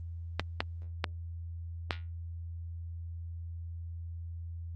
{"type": "clicks", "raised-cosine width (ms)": 0.3, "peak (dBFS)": -12, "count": 4, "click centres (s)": [0.396, 0.605, 1.042, 1.908], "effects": ["added 84 Hz sine -38 dBFS peak until 4.75 s", "Opus 32 kbps"]}